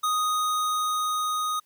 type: tone with level ramp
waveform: square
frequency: 1244.5 Hz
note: D#6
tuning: in tune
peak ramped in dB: -23 to -26 dBFS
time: 0.03-1.6 s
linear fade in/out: 10 ms
effects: white hiss -66 dBFS RMS until 1.65 s